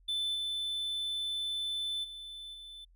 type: tone with level steps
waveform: triangle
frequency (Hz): 3520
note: A7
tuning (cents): 0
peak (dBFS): -29 / -31 / -41 / -44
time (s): 0.08-2.85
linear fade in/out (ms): 10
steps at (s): 0.34 / 2.03 / 2.53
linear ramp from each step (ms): 20
effects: added 43 Hz sine -59 dBFS peak until 2.95 s